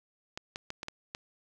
clicks, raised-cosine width 0.2 ms, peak -20 dBFS, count 6, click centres 0.375 / 0.559 / 0.704 / 0.831 / 0.884 / 1.149 s, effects none

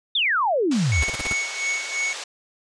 sine exponential sweep, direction down, 3733 to 65.41 Hz, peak -18 dBFS, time 0.15-1.03 s, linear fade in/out 5 ms
white band-pass noise, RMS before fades -34 dBFS, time 0.71-2.24 s, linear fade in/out 5 ms, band 430 to 6900 Hz, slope 24 dB/octave
square tone with tremolo, 2217 Hz, C#7, in tune, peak -22 dBFS, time 0.92-2.13 s, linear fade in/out 0 ms, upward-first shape sine, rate 2.9 Hz, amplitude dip 75%
pink noise bursts, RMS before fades -27 dBFS, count 6, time 1.02-1.329 s, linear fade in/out 5 ms, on 24 ms, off 33 ms
effects resampled to 22050 Hz

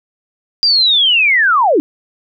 sine linear sweep, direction down, 4826 to 266.8 Hz, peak -8 dBFS, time 0.63-1.8 s, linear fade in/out 0 ms, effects none

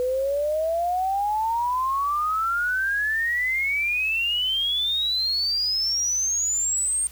sine exponential sweep, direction up, 493.9 to 8760 Hz, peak -21 dBFS, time 0-7.07 s, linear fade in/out 0 ms, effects added 60 Hz sine -46 dBFS peak until 7.11 s + white hiss -48 dBFS RMS until 7.11 s

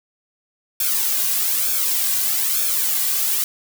blue noise with flanger, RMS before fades -20 dBFS, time 0.8-3.44 s, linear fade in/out 2 ms, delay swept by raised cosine 1 to 2.3 ms, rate 1.1 Hz, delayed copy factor -0.75, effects none

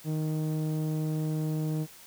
sawtooth tone with low-pass filter, 155.56 Hz, D#3, in tune, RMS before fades -30 dBFS, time 0.04-1.87 s, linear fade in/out 50 ms, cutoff 420 Hz, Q 0.75, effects white hiss -51 dBFS RMS until 2.06 s

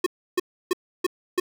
square tone bursts, 362.1 Hz, F#4, 37 cents flat, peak -19 dBFS, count 5, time 0.04-1.4 s, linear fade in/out 5 ms, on 24 ms, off 310 ms, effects none

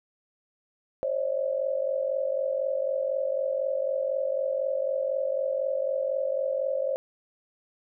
sine tone cluster, 532 / 576 / 634 Hz, C5 / D5 / D#5, +29 / -34 / +32 cents, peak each -27 / -30 / -34 dBFS, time 1.03-6.96 s, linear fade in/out 0 ms, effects none

